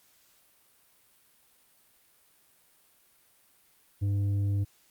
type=tone with tanh clipping; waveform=sine; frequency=100.1 Hz; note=G2; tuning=37 cents sharp; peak=-26 dBFS; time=4.01-4.65 s; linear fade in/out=20 ms; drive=6 dB; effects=white hiss -64 dBFS RMS until 4.9 s + Opus 48 kbps